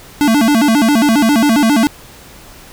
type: tone with vibrato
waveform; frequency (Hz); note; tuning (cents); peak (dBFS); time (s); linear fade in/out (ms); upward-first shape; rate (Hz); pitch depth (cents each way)
square; 256.3; C4; -36; -9; 0.21-1.87; 0; square; 7.4; 230
effects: pink hiss -38 dBFS RMS until 2.72 s